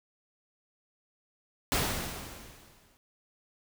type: noise with exponential decay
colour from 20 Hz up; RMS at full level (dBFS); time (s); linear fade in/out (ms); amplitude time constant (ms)
pink; -26; 1.72-2.97; 0; 270
effects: none